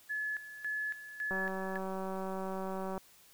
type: tone with tremolo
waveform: sine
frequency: 1712 Hz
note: A6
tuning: 48 cents flat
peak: -33 dBFS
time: 0.09-1.78 s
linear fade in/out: 20 ms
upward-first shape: square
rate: 1.8 Hz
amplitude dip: 75%
type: click train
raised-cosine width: 1 ms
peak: -26 dBFS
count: 318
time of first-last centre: 1.31-2.978 s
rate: 190 Hz
effects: white hiss -61 dBFS RMS until 3.33 s